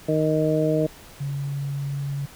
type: harmonic tone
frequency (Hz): 155.56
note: D#3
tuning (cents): 0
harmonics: 1 / 2 / 3 / 4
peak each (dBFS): -24 / -24 / -24 / -24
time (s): 0.08-0.87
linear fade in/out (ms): 10
type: tone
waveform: sine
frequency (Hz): 140.3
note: C#3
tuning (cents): +21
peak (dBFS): -25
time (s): 1.2-2.26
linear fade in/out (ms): 10
effects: pink hiss -46 dBFS RMS until 2.35 s